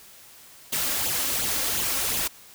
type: noise with flanger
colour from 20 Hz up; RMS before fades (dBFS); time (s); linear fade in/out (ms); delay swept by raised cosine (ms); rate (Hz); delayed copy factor
white; -26; 0.72-2.28; 10; 0.27 to 3.77; 2.8; +0.6
effects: white hiss -49 dBFS RMS until 2.54 s